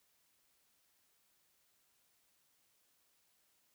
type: silence
effects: white hiss -75 dBFS RMS until 3.74 s